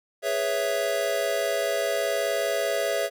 square chord, C# minor seventh, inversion second, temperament equal, 415.3 / 493.9 / 554.4 / 659.3 Hz, G#4 / B4 / C#5 / E5, 0 / 0 / 0 / 0 cents, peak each -32 / -34 / -29 / -28 dBFS, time 0.22-3.1 s, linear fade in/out 50 ms, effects none

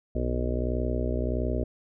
harmonic tone, 61.5 Hz, B1, 7 cents flat, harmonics 1 / 2 / 4 / 5 / 6 / 7 / 8 / 9 / 10, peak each -28 / -34 / -33 / -39 / -35 / -37 / -39 / -40 / -36 dBFS, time 0.15-1.64 s, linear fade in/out 5 ms, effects none

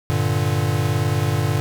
square chord, G minor, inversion none, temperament equal, 98 / 116.54 / 146.83 Hz, G2 / Bb2 / D3, 0 / 0 / 0 cents, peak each -23 dBFS, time 0.1-1.6 s, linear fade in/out 0 ms, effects none

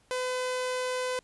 sawtooth tone, 506 Hz, B4, 42 cents sharp, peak -25 dBFS, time 0.11-1.19 s, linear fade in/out 0 ms, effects pink hiss -65 dBFS RMS until 1.23 s + resampled to 24000 Hz

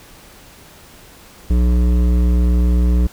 triangle tone with hard clipping, 60.3 Hz, B1, 41 cents flat, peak -13 dBFS, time 1.5-3.07 s, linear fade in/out 5 ms, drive 16 dB, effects pink hiss -43 dBFS RMS until 3.12 s

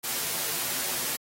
white noise with comb filter, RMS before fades -30 dBFS, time 0.03-1.17 s, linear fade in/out 20 ms, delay 9.7 ms, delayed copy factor -0.5, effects high-pass 100 Hz 12 dB/octave + AAC 48 kbps

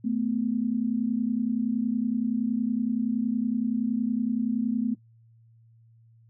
sine tone pair together, 220 / 250.7 Hz, A3 / B3, 0 / +26 cents, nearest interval major second, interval 226 cents, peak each -26 / -27 dBFS, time 0.04-4.95 s, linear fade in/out 10 ms, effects noise-tail reverb RT60 0.1 s tail -19 dB re dry + added 114 Hz sine -54 dBFS peak until 6.29 s

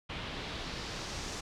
pink noise with low-pass filter sweep, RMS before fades -40 dBFS, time 0.09-1.41 s, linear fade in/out 10 ms, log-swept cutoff 3100 to 6600 Hz, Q 1.7, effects none

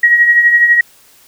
sine tone with tremolo, 1900 Hz, A#6, 33 cents sharp, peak -3 dBFS, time 0.03-0.81 s, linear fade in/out 5 ms, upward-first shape triangle, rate 12 Hz, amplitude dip 60%, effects white hiss -46 dBFS RMS until 1.27 s

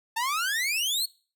sawtooth exponential sweep, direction up, 881 to 4435 Hz, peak -22 dBFS, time 0.16-1.06 s, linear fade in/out 10 ms, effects noise-tail reverb RT60 0.4 s tail -23 dB re dry

